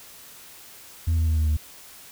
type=tone with pitch steps; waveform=sine; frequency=82.41 / 80.85 / 79.33 / 77.83 / 76.36 Hz; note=E2 / E2 / D#2 / D#2 / D#2; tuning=0 / -33 / +34 / +1 / -32 cents; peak=-16 dBFS; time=1.07-1.57 s; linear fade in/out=10 ms; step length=100 ms; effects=tanh soft clip ceiling -18 dBFS + white hiss -46 dBFS RMS until 2.11 s